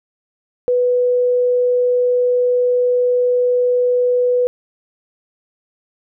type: tone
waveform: sine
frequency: 493.9 Hz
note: B4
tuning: in tune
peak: -12 dBFS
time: 0.68-4.47 s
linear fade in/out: 0 ms
effects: none